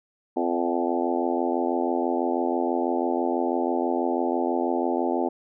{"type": "harmonic tone with a mistuned harmonic", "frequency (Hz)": 86.1, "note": "F2", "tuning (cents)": -24, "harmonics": [3, 4, 5, 6, 7, 8, 9, 10], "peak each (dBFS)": [-28, -27, -31, -34, -32, -33, -31, -33], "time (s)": [0.36, 5.29], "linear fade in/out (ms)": 10, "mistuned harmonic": 9, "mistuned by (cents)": -17, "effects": []}